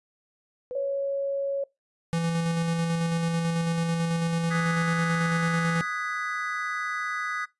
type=tone with exponential decay; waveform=sine; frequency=500 Hz; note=B4; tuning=21 cents sharp; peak=-30 dBFS; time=0.71-1.36 s; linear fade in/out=0 ms; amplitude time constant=140 ms
type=tone; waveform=sine; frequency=554.4 Hz; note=C#5; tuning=in tune; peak=-25 dBFS; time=0.75-1.64 s; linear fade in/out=5 ms
type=tone with tremolo; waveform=square; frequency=166.8 Hz; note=E3; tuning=21 cents sharp; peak=-24 dBFS; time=2.13-5.81 s; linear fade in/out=0 ms; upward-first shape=square; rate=9.1 Hz; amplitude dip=25%
type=chord; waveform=triangle; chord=G# minor seventh; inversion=second; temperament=equal with one note detuned; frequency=1244.5 / 1480 / 1661.2 / 1987 Hz; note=D#6 / F#6 / G#6 / B6; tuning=0 / 0 / 0 / +10 cents; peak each=-30 / -33 / -34 / -32 dBFS; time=4.5-7.46 s; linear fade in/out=20 ms
effects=noise-tail reverb RT60 0.2 s tail -22 dB re dry + resampled to 24000 Hz